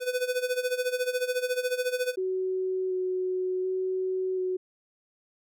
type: tone with tremolo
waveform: square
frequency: 500 Hz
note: B4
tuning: 21 cents sharp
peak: -24 dBFS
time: 0-2.16 s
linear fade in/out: 50 ms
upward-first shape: sine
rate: 14 Hz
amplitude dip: 80%
type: tone with vibrato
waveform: sine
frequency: 371.8 Hz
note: F#4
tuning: 8 cents sharp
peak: -26 dBFS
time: 2.17-4.57 s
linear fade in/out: 10 ms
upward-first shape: square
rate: 0.68 Hz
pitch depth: 10 cents each way
effects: none